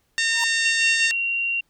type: harmonic tone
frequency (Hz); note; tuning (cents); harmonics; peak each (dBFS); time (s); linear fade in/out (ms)
912; A#5; -38; 2 / 3 / 4 / 5 / 6 / 7 / 8 / 9; -22 / -26 / -28 / -30 / -32 / -33 / -34 / -35; 0.18-1.11; 0
type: tone with exponential growth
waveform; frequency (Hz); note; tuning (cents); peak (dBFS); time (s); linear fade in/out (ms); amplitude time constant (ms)
square; 940; A#5; +14; -23; 0.28-0.44; 2; 33
type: tone with pitch glide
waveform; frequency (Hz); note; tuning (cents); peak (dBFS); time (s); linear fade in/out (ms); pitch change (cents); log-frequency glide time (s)
sine; 2740 to 2757; F7 to F7; -34 to -23; -21; 0.65-1.61; 10; +11; 0.9-1.36
effects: pink hiss -68 dBFS RMS until 1.69 s